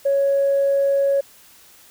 sine tone, 555 Hz, C#5, 2 cents sharp, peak -14 dBFS, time 0.05-1.21 s, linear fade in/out 10 ms, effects tanh soft clip ceiling -11 dBFS + white hiss -49 dBFS RMS until 1.9 s

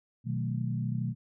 sine chord, B dominant seventh, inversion none, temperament equal, 123.47 / 155.56 / 185 / 220 Hz, B2 / D#3 / F#3 / A3, 0 / 0 / 0 / 0 cents, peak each -31 / -36 / -37 / -37 dBFS, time 0.24-1.15 s, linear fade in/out 50 ms, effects none

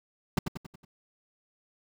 brown noise with echo, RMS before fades -22 dBFS, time 0.37-0.39 s, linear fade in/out 5 ms, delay 92 ms, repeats 5, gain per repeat -6 dB, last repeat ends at 0.85 s, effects none

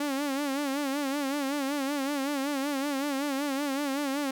sawtooth tone with vibrato, 280 Hz, C#4, 18 cents sharp, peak -24 dBFS, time 0-4.31 s, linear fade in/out 5 ms, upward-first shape sine, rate 5.3 Hz, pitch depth 91 cents each way, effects none

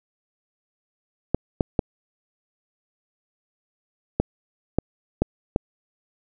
clicks, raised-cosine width 2 ms, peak -5 dBFS, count 7, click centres 1.346 / 1.608 / 1.792 / 4.2 / 4.786 / 5.22 / 5.561 s, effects none

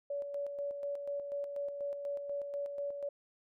sine tone with tremolo, 569 Hz, C#5, 45 cents sharp, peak -34 dBFS, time 0.1-3.09 s, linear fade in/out 5 ms, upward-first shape square, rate 4.1 Hz, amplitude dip 45%, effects none

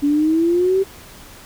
sine exponential sweep, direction up, 283.4 to 392 Hz, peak -13 dBFS, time 0.02-0.84 s, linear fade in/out 20 ms, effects pink hiss -41 dBFS RMS until 1.45 s

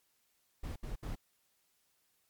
brown noise bursts, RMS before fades -39 dBFS, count 3, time 0.63-1.156 s, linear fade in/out 10 ms, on 130 ms, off 68 ms, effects white hiss -75 dBFS RMS until 2.29 s + MP3 96 kbps

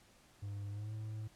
triangle tone with pitch glide, 101.2 to 108.46 Hz, G#2 to A2, -44 to -24 cents, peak -38 dBFS, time 0.42-1.28 s, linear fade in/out 10 ms, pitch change +120 cents, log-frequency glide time 0.7-0.92 s, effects pink hiss -65 dBFS RMS until 1.35 s + low-pass 11000 Hz 12 dB/octave

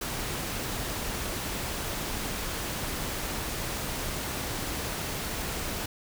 pink noise, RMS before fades -33 dBFS, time 0.01-5.86 s, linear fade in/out 5 ms, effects none

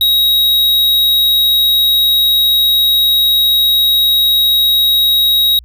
square tone, 3807 Hz, A#7, 36 cents sharp, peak -9 dBFS, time 0.01-5.59 s, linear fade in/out 2 ms, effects added 60 Hz sine -35 dBFS peak until 5.64 s

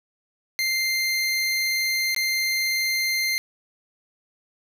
25% pulse tone with dropouts, 2093 Hz, C7, in tune, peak -18 dBFS, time 0.59-3.38 s, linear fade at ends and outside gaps 0 ms, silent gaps 2.147-2.163 s, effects none

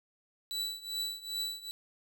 40% pulse tone with tremolo, 3951 Hz, B7, in tune, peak -30 dBFS, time 0.51-1.71 s, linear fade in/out 0 ms, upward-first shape triangle, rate 2.5 Hz, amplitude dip 90%, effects none

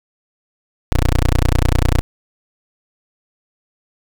15% pulse tone, 30.01 Hz, B0, 49 cents flat, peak -6 dBFS, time 0.92-2.01 s, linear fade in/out 0 ms, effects none

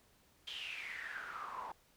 pink noise with band-pass filter sweep, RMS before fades -45 dBFS, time 0.47-1.72 s, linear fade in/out 5 ms, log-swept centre 3300 to 890 Hz, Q 8.4, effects pink hiss -69 dBFS RMS until 1.96 s

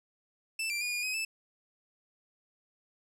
sawtooth tone with pitch steps, 2649 / 2361 / 2445 / 2430 / 2524 / 2630 Hz, E7 / D7 / D#7 / D#7 / D#7 / E7, +8 / +9 / -31 / -42 / +24 / -5 cents, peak -28 dBFS, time 0.59-1.25 s, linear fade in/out 5 ms, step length 110 ms, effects low-pass 12000 Hz 12 dB/octave

